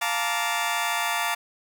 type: chord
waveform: 20% pulse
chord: Bb major seventh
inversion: second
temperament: just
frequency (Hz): 699.2 / 874.1 / 932.3 / 1165.4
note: F5 / A5 / Bb5 / D6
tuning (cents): +2 / -12 / 0 / -14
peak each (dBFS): -25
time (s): 0.01-1.35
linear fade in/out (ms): 10
effects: none